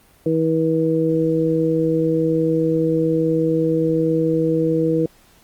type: harmonic tone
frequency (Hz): 161.2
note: E3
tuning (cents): -38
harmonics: 1 / 2 / 3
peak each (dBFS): -22 / -19 / -19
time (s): 0.26-5.06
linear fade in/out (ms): 2
effects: pink hiss -53 dBFS RMS until 5.43 s + Opus 32 kbps